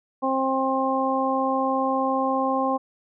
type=harmonic tone; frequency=265.3 Hz; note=C4; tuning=24 cents sharp; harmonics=1 / 2 / 3 / 4; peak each=-26 / -26 / -26 / -26 dBFS; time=0.22-2.78 s; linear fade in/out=20 ms; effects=none